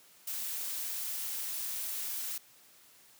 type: noise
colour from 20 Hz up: blue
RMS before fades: -37 dBFS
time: 0.27-2.38 s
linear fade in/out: 5 ms
effects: white hiss -60 dBFS RMS until 3.19 s + high-pass 100 Hz 12 dB/octave